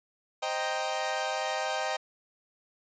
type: chord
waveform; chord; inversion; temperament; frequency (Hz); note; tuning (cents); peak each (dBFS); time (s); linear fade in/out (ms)
sawtooth; C minor seventh; none; equal; 523.3 / 622.3 / 784 / 932.3; C5 / Eb5 / G5 / Bb5; 0 / 0 / 0 / 0; -33 / -30 / -29 / -34; 0.42-1.97; 10
effects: resampled to 16000 Hz